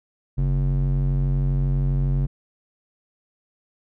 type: tone with band-pass filter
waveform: square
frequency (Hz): 46.25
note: F#1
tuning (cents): 0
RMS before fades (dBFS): -21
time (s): 0.37-2.27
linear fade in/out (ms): 20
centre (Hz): 110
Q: 2.7
effects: none